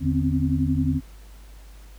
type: tone cluster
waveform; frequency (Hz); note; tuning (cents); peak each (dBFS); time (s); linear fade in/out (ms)
sine; 81.8 / 149.2 / 255.5 / 266.7; E2 / D3 / C4 / C4; -13 / +28 / -41 / +33; -25; 0-1.01; 50
effects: added 50 Hz sine -42 dBFS peak until 1.98 s + pink hiss -54 dBFS RMS until 1.98 s